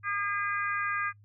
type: harmonic tone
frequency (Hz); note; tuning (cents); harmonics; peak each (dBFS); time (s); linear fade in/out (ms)
405.9; G#4; -40; 3 / 4 / 5 / 6; -32 / -32 / -36 / -39; 0.03-1.13; 50
effects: noise-tail reverb RT60 0.1 s tail -22 dB re dry + added 103 Hz sine -54 dBFS peak until 1.24 s